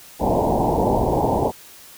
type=low-pass noise; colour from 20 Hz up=white; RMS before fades=-19 dBFS; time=0.19-1.52 s; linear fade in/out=50 ms; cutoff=940 Hz; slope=96 dB/octave; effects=white hiss -44 dBFS RMS until 1.97 s